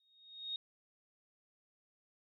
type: tone with exponential growth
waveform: sine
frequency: 3729 Hz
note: A#7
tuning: in tune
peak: -35 dBFS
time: 0-0.56 s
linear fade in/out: 2 ms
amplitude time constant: 120 ms
effects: none